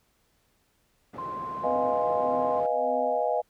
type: band-pass noise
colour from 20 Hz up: white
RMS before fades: -42 dBFS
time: 1.13-2.67 s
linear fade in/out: 10 ms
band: 110 to 580 Hz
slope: 12 dB/octave
type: tone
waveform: sine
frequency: 1046.5 Hz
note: C6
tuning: in tune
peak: -32 dBFS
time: 1.18-2.6 s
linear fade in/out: 5 ms
type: chord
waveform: sine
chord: F half-diminished seventh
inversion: second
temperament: equal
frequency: 493.9 / 622.3 / 698.5 / 830.6 Hz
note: Cb5 / Eb5 / F5 / Ab5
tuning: 0 / 0 / 0 / 0 cents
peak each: -29 / -28 / -29 / -30 dBFS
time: 1.63-3.42 s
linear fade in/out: 20 ms
type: tone with tremolo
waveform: sine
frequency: 255.7 Hz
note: C4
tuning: 40 cents flat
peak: -34 dBFS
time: 1.64-3.3 s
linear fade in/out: 2 ms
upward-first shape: sine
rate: 1.7 Hz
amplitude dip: 100%
effects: pink hiss -69 dBFS RMS until 3.49 s